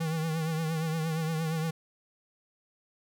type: tone with vibrato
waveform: square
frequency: 160.5 Hz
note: E3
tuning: 46 cents flat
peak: -29 dBFS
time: 0-1.71 s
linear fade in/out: 10 ms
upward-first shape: triangle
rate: 8.6 Hz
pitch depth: 64 cents each way
effects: none